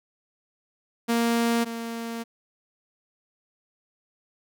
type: tone pair in turn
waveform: sawtooth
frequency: 233.1 / 230.7 Hz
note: A#3 / A#3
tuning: 0 / -18 cents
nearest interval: unison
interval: 18 cents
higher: first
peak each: -17 / -27 dBFS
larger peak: first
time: 1.08-1.65 / 1.65-2.24 s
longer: second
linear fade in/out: 20 ms
effects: none